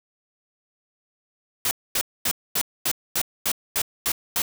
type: noise bursts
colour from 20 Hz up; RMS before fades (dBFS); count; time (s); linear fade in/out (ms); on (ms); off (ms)
white; -23; 10; 1.65-4.42; 2; 61; 240
effects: none